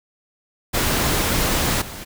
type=noise with level steps; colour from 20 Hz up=pink; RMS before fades=-20 / -34 dBFS; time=0.73-2.05 s; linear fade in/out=20 ms; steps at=1.81 s; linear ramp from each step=10 ms; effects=none